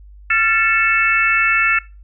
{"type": "harmonic tone with a mistuned harmonic", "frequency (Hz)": 440, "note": "A4", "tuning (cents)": 0, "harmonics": [3, 4, 5, 6], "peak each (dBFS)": [-18, -18, -18, -18], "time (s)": [0.3, 1.79], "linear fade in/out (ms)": 5, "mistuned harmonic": 3, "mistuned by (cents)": 67, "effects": ["noise-tail reverb RT60 0.3 s tail -22 dB re dry", "added 50 Hz sine -38 dBFS peak until 2.03 s"]}